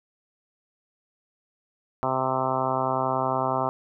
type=harmonic tone; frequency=130.81 Hz; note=C3; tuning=in tune; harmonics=1 / 2 / 3 / 4 / 5 / 6 / 7 / 8 / 9 / 10; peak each=-34 / -34 / -34 / -34 / -29 / -30 / -30 / -31 / -33 / -34 dBFS; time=2.03-3.69 s; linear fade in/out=0 ms; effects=none